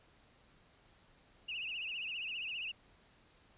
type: tone with vibrato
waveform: sine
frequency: 2709 Hz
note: E7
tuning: 47 cents sharp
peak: -38 dBFS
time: 1.48-2.72 s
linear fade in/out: 10 ms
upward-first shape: triangle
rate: 15 Hz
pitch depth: 160 cents each way
effects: pink hiss -66 dBFS RMS until 3.57 s + resampled to 8000 Hz